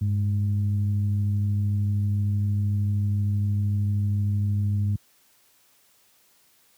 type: tone with frequency modulation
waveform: sine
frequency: 100.5 Hz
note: G2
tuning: 44 cents sharp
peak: -20 dBFS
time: 0.01-4.96 s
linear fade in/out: 5 ms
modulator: 107 Hz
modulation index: 0.52
effects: white hiss -61 dBFS RMS until 6.77 s + high-pass 60 Hz 12 dB/octave